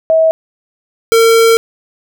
sine / square tone pair in turn, 644 / 455.4 Hz, E5 / A#4, -41 / -40 cents, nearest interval tritone, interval 599 cents, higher first, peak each -6 dBFS, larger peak neither, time 0.1-0.31 / 1.12-1.57 s, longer second, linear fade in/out 0 ms, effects none

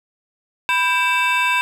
triangle tone cluster, 990 / 1584 / 2304 / 2653 / 3600 Hz, B5 / G6 / D7 / E7 / A7, +4 / +18 / -34 / +10 / +39 cents, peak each -18 / -21 / -24 / -18 / -26 dBFS, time 0.69-1.61 s, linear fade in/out 0 ms, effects none

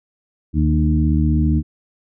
harmonic tone with a mistuned harmonic, 76.3 Hz, D#2, 33 cents flat, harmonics 1 / 2 / 3 / 4, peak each -16 / -19 / -21 / -22 dBFS, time 0.53-1.63 s, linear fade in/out 50 ms, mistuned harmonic 2, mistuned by +18 cents, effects none

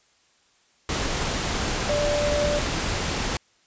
sine tone in noise, 587.3 Hz, D5, in tune, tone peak -22 dBFS, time 1.89-2.59 s, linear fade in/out 2 ms, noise pink, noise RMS -26 dBFS, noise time 0.89-3.37 s, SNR +1 dB, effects white hiss -62 dBFS RMS until 3.66 s + resampled to 16000 Hz

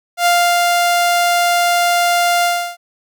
sawtooth tone with ADSR envelope, 698.5 Hz, F5, in tune, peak -6 dBFS, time 0.17-2.77 s, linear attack 88 ms, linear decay 320 ms, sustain -2 dB, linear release 330 ms, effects none

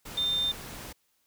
sine tone in noise, 3600 Hz, A7, 39 cents sharp, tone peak -25 dBFS, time 0.17-0.52 s, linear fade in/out 10 ms, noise pink, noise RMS -42 dBFS, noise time 0.05-0.93 s, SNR +14 dB, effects white hiss -72 dBFS RMS until 1.26 s

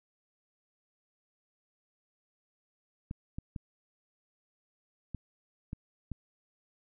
clicks, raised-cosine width 5 ms, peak -25 dBFS, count 6, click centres 3.111 / 3.385 / 3.562 / 5.147 / 5.731 / 6.117 s, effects none

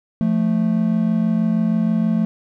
triangle tone pair together, 173.9 / 220.2 Hz, F3 / A3, -7 / +2 cents, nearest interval major third, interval 409 cents, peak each -18 / -15 dBFS, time 0.21-2.25 s, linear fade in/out 0 ms, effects none

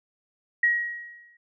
sine tone with exponential decay, 1899 Hz, A#6, 32 cents sharp, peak -16 dBFS, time 0.63-1.37 s, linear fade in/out 5 ms, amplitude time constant 160 ms, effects none

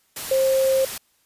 sine tone in noise, 531 Hz, C5, 25 cents sharp, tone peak -16 dBFS, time 0.31-0.85 s, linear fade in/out 5 ms, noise white, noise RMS -31 dBFS, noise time 0.16-0.98 s, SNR +12 dB, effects white hiss -64 dBFS RMS until 1.25 s + resampled to 32000 Hz

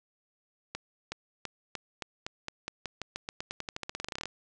accelerating click train, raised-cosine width 0.2 ms, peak -18 dBFS, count 29, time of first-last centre 0.75-4.256 s, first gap 370 ms, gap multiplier 0.9, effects resampled to 22050 Hz + 8-bit

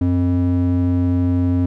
triangle ring-modulated tone, 178.3 Hz, F3, 36 cents sharp, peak -9 dBFS, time 0.01-1.66 s, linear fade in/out 5 ms, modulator 86.1 Hz, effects none

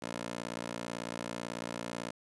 15% pulse tone with high-pass filter, 58.1 Hz, A#1, 5 cents flat, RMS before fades -40 dBFS, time 0.02-2.11 s, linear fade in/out 5 ms, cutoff 310 Hz, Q 0.87, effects resampled to 24000 Hz + 10-bit

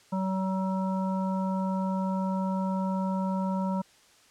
harmonic tone, 189.6 Hz, F#3, 43 cents sharp, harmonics 1 / 3 / 5 / 7, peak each -27 / -36 / -34 / -44 dBFS, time 0.12-3.82 s, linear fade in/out 10 ms, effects white hiss -59 dBFS RMS until 4.3 s + low-pass 8000 Hz 12 dB/octave

